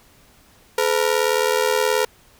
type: ring-modulated tone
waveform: sawtooth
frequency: 468.2 Hz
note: A#4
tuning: 8 cents sharp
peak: -10 dBFS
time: 0.78-2.05 s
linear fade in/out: 0 ms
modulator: 39.4 Hz
effects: pink hiss -53 dBFS RMS until 2.39 s